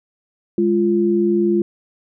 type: tone pair together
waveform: sine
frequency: 205.8 / 346.1 Hz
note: G#3 / F4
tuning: -16 / -16 cents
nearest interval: major sixth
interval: 900 cents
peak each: -18 / -15 dBFS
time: 0.58-1.62 s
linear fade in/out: 2 ms
effects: none